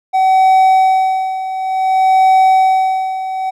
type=tone with tremolo; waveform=triangle; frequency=758 Hz; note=F#5; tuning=42 cents sharp; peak=-4 dBFS; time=0.13-3.51 s; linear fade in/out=20 ms; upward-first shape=sine; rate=0.56 Hz; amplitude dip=75%; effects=none